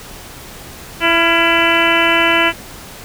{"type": "harmonic tone with a mistuned harmonic", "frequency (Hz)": 333.8, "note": "E4", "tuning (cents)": 22, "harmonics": [1, 2, 3, 4, 5, 6, 7, 8, 9], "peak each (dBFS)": [-19, -19, -19, -19, -19, -19, -19, -19, -19], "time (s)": [1, 2.53], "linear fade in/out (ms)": 50, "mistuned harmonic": 4, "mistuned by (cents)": 54, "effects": ["pink hiss -34 dBFS RMS until 3.04 s"]}